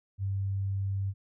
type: tone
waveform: sine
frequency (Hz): 97.8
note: G2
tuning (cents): -4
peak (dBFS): -28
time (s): 0.18-1.14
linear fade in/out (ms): 50
effects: none